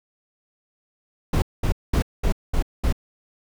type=noise bursts; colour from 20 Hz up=brown; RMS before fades=-19 dBFS; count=6; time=1.33-2.926 s; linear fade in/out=5 ms; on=91 ms; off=210 ms; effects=none